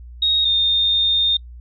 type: tone pair in turn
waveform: sine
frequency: 3754 / 3651 Hz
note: A#7 / A#7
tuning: +11 / -37 cents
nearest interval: unison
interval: 48 cents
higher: first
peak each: -14 dBFS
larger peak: neither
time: 0.22-0.45 / 0.45-1.37 s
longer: second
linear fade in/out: 5 ms
effects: noise-tail reverb RT60 0.1 s tail -25 dB re dry + added 60 Hz sine -35 dBFS peak until 1.6 s